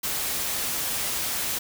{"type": "noise", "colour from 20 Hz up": "white", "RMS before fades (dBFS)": -28, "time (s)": [0.03, 1.59], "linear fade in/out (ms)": 10, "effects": []}